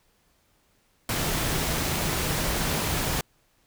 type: tone in noise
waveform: sine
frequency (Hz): 158.9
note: D#3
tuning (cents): +37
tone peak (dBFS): -35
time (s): 1.09-3.21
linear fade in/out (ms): 2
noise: pink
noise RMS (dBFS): -27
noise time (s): 1.09-3.21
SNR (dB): -11
effects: pink hiss -66 dBFS RMS until 3.66 s